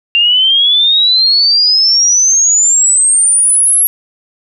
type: exponential sweep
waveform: sine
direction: up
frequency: 2768 to 11380 Hz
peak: -6 dBFS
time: 0.15-3.87 s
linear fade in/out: 0 ms
effects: none